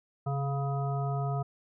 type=harmonic tone with a mistuned harmonic; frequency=140 Hz; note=C#3; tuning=18 cents sharp; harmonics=1 / 3 / 5 / 7 / 9; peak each=-29 / -40 / -36 / -46 / -41 dBFS; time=0.26-1.43 s; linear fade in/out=10 ms; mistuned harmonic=1; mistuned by=-44 cents; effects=none